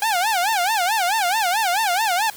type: tone with vibrato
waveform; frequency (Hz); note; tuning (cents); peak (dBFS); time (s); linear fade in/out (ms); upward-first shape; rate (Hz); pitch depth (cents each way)
sawtooth; 794; G5; +22; -14; 0.02-2.3; 2; sine; 4.6; 230
effects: white hiss -40 dBFS RMS until 2.36 s